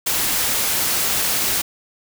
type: noise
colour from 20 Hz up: white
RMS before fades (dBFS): -20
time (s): 0.06-1.62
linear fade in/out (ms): 10
effects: none